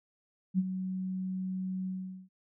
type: tone with ADSR envelope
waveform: sine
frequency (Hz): 186.8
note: F#3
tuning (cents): +17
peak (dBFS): -22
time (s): 0.54-2.29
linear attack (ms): 45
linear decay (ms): 39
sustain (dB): -10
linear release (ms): 420
effects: none